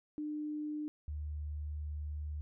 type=tone pair in turn; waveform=sine; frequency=300.9 / 74.83 Hz; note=D4 / D2; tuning=+42 / +33 cents; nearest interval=2 octaves; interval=2409 cents; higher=first; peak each=-36 / -37 dBFS; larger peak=first; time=0.18-0.88 / 1.08-2.41 s; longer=second; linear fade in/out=0 ms; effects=none